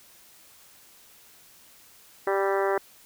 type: harmonic tone with a mistuned harmonic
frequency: 196 Hz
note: G3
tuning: in tune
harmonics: 2 / 3 / 4 / 5 / 6 / 7 / 8 / 9 / 10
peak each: -25 / -29 / -31 / -33 / -35 / -36 / -37 / -38 / -39 dBFS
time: 2.27-2.78 s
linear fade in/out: 2 ms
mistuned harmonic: 7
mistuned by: -22 cents
effects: white hiss -54 dBFS RMS until 3.05 s